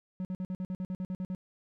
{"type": "tone bursts", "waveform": "triangle", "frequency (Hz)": 185, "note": "F#3", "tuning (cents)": 0, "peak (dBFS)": -30, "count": 12, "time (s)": [0.2, 1.349], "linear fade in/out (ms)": 0, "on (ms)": 49, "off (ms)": 51, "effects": []}